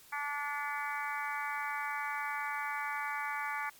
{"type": "harmonic tone with a mistuned harmonic", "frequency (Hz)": 290, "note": "D4", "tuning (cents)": -22, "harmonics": [3, 4, 5, 6, 7, 8], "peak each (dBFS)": [-39, -40, -41, -42, -42, -43], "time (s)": [0.12, 3.7], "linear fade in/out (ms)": 10, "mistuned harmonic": 8, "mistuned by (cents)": -38, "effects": ["white hiss -58 dBFS RMS until 3.79 s", "MP3 96 kbps"]}